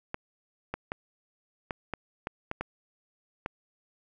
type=clicks; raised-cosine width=0.5 ms; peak=-17 dBFS; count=9; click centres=0.144 / 0.74 / 0.919 / 1.708 / 1.937 / 2.271 / 2.514 / 2.61 / 3.461 s; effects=none